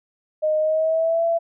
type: tone with pitch glide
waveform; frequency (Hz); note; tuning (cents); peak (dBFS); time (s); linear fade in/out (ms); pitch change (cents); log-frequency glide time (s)
sine; 618 to 670.1; D#5 to E5; -12 to +28; -17; 0.42-1.39; 20; +140; 0.59-1.24
effects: none